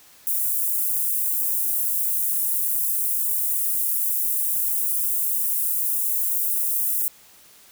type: high-pass noise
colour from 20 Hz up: white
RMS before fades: -23 dBFS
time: 0.27-7.08 s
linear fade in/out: 0 ms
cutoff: 10000 Hz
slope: 24 dB/octave
effects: white hiss -51 dBFS RMS until 7.71 s